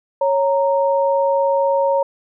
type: tone pair together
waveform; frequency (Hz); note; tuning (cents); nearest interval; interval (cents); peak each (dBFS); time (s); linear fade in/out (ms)
sine; 552.7 / 929; C#5 / A#5; -5 / -6; major sixth; 899; -15 / -19; 0.21-2.03; 5
effects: none